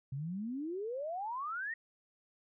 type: exponential sweep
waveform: sine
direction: up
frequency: 129.1 to 1902 Hz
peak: -36 dBFS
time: 0.12-1.74 s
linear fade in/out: 5 ms
effects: none